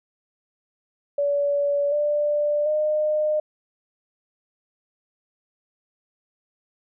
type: tone with pitch steps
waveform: sine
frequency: 572 / 590.5 / 609.5 Hz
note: D5 / D5 / D#5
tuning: -46 / +9 / -36 cents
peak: -19 dBFS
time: 1.18-3.4 s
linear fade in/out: 5 ms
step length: 740 ms
effects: none